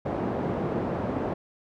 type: band-pass noise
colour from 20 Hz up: pink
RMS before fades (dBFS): -29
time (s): 0.05-1.34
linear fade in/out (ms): 10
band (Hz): 140 to 740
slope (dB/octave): 12
effects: none